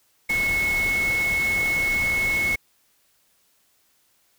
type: tone in noise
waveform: sine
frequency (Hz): 2190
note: C#7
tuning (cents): -22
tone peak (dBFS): -20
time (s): 0.29-2.56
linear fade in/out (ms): 10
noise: pink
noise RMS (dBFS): -32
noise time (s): 0.29-2.56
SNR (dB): +9
effects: white hiss -64 dBFS RMS until 4.38 s